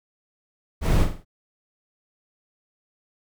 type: noise with echo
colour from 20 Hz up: brown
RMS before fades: -19 dBFS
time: 0.81-1.07 s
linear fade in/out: 50 ms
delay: 45 ms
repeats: 4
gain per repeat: -7 dB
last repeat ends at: 1.25 s
effects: none